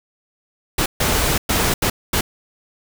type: noise bursts at uneven times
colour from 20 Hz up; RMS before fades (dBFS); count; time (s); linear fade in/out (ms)
pink; -18; 5; 0.78-0.86 / 1-1.38 / 1.49-1.74 / 1.82-1.9 / 2.13-2.21; 5
effects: none